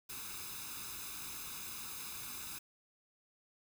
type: noise with comb filter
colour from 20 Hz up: white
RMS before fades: -45 dBFS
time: 0.09-2.59 s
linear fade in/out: 10 ms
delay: 0.79 ms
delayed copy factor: +0.75
effects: none